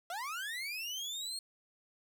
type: linear sweep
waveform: 30% pulse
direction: up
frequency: 656 to 4308 Hz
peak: -35 dBFS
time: 0.1-1.39 s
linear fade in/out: 2 ms
effects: none